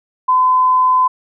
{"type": "tone", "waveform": "sine", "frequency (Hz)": 1018, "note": "C6", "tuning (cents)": -48, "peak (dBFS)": -9, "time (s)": [0.28, 1.08], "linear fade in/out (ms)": 10, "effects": []}